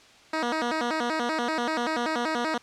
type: tone with vibrato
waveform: 10% pulse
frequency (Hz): 275.4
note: C#4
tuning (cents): -11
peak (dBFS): -17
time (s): 0.33-2.58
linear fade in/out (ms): 5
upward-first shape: square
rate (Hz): 5.2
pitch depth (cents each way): 240
effects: white hiss -53 dBFS RMS until 2.62 s + low-pass 5000 Hz 12 dB/octave